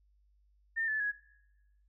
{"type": "tone with pitch steps", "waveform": "sine", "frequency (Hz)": [1809, 1738.3, 1670.4], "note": ["A6", "A6", "G#6"], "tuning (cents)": [48, -21, 10], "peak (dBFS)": -30, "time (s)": [0.76, 1.12], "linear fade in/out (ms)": 20, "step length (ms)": 120, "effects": ["noise-tail reverb RT60 1.0 s tail -21 dB re dry", "added 50 Hz sine -65 dBFS peak until 1.88 s"]}